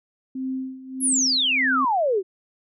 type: tone with tremolo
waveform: sine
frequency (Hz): 261.6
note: C4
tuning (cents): 0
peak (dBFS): -24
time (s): 0.35-1.85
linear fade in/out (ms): 5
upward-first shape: sine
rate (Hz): 1.6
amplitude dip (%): 80
type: exponential sweep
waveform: sine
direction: down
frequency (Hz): 11450 to 356.3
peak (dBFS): -18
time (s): 1-2.23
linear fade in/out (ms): 50
effects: none